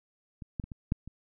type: clicks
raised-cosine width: 5 ms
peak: -29 / -20 / -28 / -28 / -14 / -30 dBFS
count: 6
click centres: 0.422 / 0.598 / 0.64 / 0.718 / 0.921 / 1.076 s
effects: none